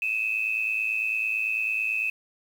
sine tone pair together, 2528 / 2637 Hz, D#7 / E7, +27 / 0 cents, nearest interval minor second, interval 73 cents, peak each -27 dBFS, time 0.02-2.1 s, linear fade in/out 2 ms, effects 8-bit

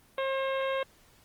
harmonic tone, 536 Hz, C5, 42 cents sharp, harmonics 1 / 2 / 3 / 4 / 5 / 6 / 7, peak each -29 / -35 / -39 / -41 / -43 / -45 / -46 dBFS, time 0.18-0.83 s, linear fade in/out 2 ms, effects pink hiss -61 dBFS RMS until 1.24 s + Opus 24 kbps

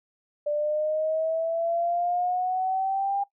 sine exponential sweep, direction up, 587.3 to 803 Hz, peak -23 dBFS, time 0.46-3.24 s, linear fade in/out 10 ms, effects noise-tail reverb RT60 0.1 s tail -18 dB re dry

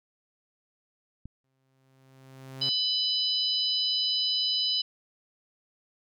click, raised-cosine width 5 ms, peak -29 dBFS, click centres 1.256 s
sawtooth tone with exponential growth, 132.6 Hz, C3, 23 cents sharp, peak -32 dBFS, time 1.44-2.69 s, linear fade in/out 0 ms, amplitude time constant 270 ms
harmonic tone, 998 Hz, B5, 18 cents sharp, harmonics 3 / 4 / 5, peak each -29 / -29 / -29 dBFS, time 2.61-4.82 s, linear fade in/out 10 ms
effects none

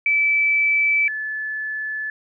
sine tone pair in turn, 2312 / 1732 Hz, D7 / A6, -28 / -28 cents, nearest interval perfect fourth, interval 500 cents, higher first, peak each -15 / -24 dBFS, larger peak first, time 0.06-1.08 / 1.08-2.1 s, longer neither, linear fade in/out 2 ms, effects none

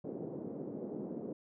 white band-pass noise, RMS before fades -42 dBFS, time 0.04-1.33 s, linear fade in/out 5 ms, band 160 to 450 Hz, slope 24 dB/octave, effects none

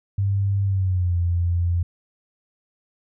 sine tone with pitch glide, 99 to 86.68 Hz, G2 to F2, +18 to -12 cents, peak -18 dBFS, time 0.18-1.83 s, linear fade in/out 5 ms, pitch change -230 cents, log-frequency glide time 0.64-1.17 s, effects none

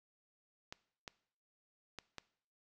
clicks, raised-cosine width 0.2 ms, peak -27 dBFS, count 4, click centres 0.725 / 1.078 / 1.987 / 2.183 s, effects noise-tail reverb RT60 0.6 s tail -20 dB re dry

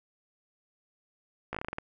slowing click train, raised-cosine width 0.5 ms, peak -19 dBFS, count 9, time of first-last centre 1.53-1.784 s, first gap 16 ms, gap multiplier 1.19, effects none

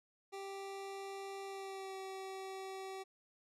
25% pulse tone with pitch glide, 392 to 383.3 Hz, G4 to G4, 0 to -39 cents, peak -40 dBFS, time 0.32-3.04 s, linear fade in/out 20 ms, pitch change -39 cents, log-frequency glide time 1.45-1.97 s, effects low-pass 10000 Hz 12 dB/octave

